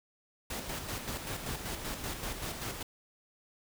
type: noise with tremolo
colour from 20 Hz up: pink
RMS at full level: -37 dBFS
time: 0.5-2.83 s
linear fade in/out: 5 ms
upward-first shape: square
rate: 5.2 Hz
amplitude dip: 45%
effects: none